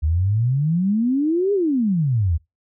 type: exponential two-way sweep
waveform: sine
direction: up then down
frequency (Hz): 73.42 to 415.3 to 75.2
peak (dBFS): -16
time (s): 0.02-2.38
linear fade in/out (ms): 20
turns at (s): 1.53
effects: noise-tail reverb RT60 0.2 s tail -23 dB re dry